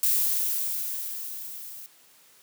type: noise with level ramp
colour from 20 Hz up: violet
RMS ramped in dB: -22 to -42 dBFS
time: 0.03-1.86 s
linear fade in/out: 0 ms
effects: white hiss -57 dBFS RMS until 2.42 s + high-pass 150 Hz 12 dB/octave